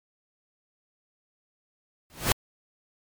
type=noise with exponential growth; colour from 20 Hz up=pink; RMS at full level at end=-18 dBFS; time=2.1-2.32 s; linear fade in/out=0 ms; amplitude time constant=46 ms; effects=MP3 96 kbps